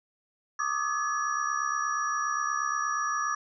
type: tone cluster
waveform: sine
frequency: 1134 / 1203 / 1271 / 1702 / 5740 Hz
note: C#6 / D6 / D#6 / G#6 / F8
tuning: +39 / +41 / +36 / +42 / +47 cents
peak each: -35 / -30 / -34 / -33 / -38 dBFS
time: 0.59-3.35 s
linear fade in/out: 5 ms
effects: none